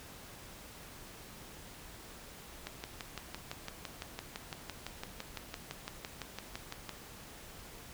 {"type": "click train", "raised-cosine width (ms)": 0.2, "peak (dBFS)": -22, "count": 26, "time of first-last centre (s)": [2.67, 6.893], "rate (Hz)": 5.92, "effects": ["pink hiss -51 dBFS RMS until 7.93 s"]}